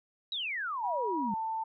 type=exponential sweep; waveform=sine; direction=down; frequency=3965 to 190.4 Hz; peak=-32 dBFS; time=0.32-1.34 s; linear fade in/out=2 ms
type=tone with pitch glide; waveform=sine; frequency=965 to 890 Hz; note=B5 to A5; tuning=-40 to +20 cents; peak=-31 dBFS; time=0.83-1.64 s; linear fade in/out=10 ms; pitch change=-140 cents; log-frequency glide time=1.27-1.34 s
effects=none